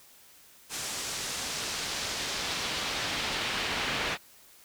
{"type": "noise with band-pass filter sweep", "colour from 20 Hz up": "brown", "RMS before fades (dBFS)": -33, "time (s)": [0.69, 4.18], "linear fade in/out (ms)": 50, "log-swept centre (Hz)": [7800, 2700], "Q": 1, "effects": ["white hiss -56 dBFS RMS until 4.64 s"]}